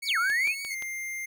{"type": "tone with vibrato", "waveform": "sawtooth", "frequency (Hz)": 2217, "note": "C#7", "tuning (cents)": 0, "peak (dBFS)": -30, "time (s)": [0.02, 0.75], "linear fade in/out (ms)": 10, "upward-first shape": "sine", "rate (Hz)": 5.3, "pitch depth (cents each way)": 23}
{"type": "exponential two-way sweep", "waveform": "sine", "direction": "down then up", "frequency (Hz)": [5730, 1304, 2731], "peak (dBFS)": -23, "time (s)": [0.05, 0.55], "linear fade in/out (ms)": 50, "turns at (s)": 0.18}
{"type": "click train", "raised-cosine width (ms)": 0.2, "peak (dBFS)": -23, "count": 4, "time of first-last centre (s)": [0.3, 0.824], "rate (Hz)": 5.73}
{"type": "tone", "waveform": "square", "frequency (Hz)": 2100, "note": "C7", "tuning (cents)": 6, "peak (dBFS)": -33, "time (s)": [0.7, 1.26], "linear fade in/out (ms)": 10}
{"effects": []}